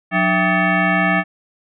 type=tone with frequency modulation; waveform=sine; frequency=784 Hz; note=G5; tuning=in tune; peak=-13 dBFS; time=0.11-1.24 s; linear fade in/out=50 ms; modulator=483 Hz; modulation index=3.2; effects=none